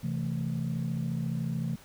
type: chord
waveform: sine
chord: A minor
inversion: first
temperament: equal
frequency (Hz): 130.81 / 164.81 / 220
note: C3 / E3 / A3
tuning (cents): 0 / 0 / 0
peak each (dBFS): -32 / -31 / -34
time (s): 0.03-1.76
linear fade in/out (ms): 10
effects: tanh soft clip ceiling -23 dBFS + pink hiss -54 dBFS RMS until 1.84 s